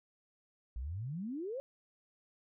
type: exponential sweep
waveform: sine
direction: up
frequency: 55 to 565 Hz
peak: -37 dBFS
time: 0.76-1.6 s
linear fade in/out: 0 ms
effects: none